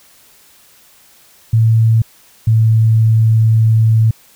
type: tone pair in turn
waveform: sine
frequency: 112.6 / 111.44 Hz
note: A2 / A2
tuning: +40 / +23 cents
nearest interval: unison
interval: 17 cents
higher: first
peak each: -7 dBFS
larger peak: neither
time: 1.53-2.02 / 2.47-4.11 s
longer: second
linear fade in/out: 5 ms
effects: white hiss -47 dBFS RMS until 4.35 s